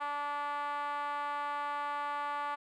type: tone with band-pass filter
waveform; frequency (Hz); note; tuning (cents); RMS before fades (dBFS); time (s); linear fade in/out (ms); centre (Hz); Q
5% pulse; 290; D4; -22; -36; 0-2.56; 20; 1000; 6.2
effects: none